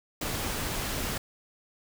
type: noise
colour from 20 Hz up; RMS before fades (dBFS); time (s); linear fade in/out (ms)
pink; -32; 0.21-1.18; 5
effects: none